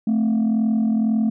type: tone pair together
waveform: sine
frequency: 220 / 262 Hz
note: A3 / C4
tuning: 0 / +2 cents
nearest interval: minor third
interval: 302 cents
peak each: -15 / -22 dBFS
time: 0.07-1.3 s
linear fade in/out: 5 ms
effects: tanh soft clip ceiling -14 dBFS